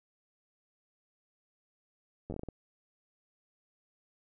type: slowing click train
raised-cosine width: 2 ms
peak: -26 dBFS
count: 8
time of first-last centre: 2.3-2.487 s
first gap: 10 ms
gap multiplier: 1.32
effects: none